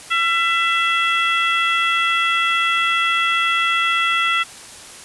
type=harmonic tone with a mistuned harmonic; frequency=666 Hz; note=E5; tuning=18 cents sharp; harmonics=2 / 3 / 4 / 5; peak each=-19 / -21 / -22 / -23 dBFS; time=0.1-4.44 s; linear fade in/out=20 ms; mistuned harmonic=2; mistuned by=+28 cents; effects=white hiss -38 dBFS RMS until 5.04 s + resampled to 24000 Hz